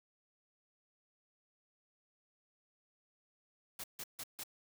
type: noise bursts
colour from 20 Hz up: white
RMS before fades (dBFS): -44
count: 4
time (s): 3.79-4.436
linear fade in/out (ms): 5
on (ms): 49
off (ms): 150
effects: none